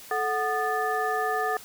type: tone cluster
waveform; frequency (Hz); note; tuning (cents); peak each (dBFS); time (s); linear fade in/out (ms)
sine; 435.6 / 739 / 1224 / 1750; A4 / F#5 / D#6 / A6; -17 / -2 / -29 / -10; -30 / -28 / -30 / -31; 0.11-1.57; 2
effects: white hiss -46 dBFS RMS until 1.64 s